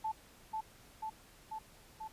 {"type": "tone with echo", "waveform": "sine", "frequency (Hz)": 875, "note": "A5", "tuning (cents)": -10, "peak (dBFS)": -33, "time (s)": [0.04, 0.12], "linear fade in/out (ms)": 10, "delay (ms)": 490, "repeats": 4, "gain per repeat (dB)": -2, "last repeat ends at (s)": 2.08, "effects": ["pink hiss -60 dBFS RMS until 2.12 s", "resampled to 32000 Hz"]}